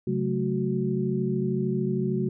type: tone cluster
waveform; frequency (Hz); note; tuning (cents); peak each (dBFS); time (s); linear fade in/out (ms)
sine; 136.6 / 185.4 / 218.6 / 369.1; C#3 / F#3 / A3 / F#4; -25 / +4 / -11 / -4; -29; 0.07-2.29; 5
effects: none